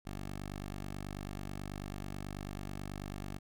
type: tone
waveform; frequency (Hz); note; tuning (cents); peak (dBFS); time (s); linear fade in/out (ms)
10% pulse; 49.19; G1; +7; -32; 0.05-3.39; 20
effects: none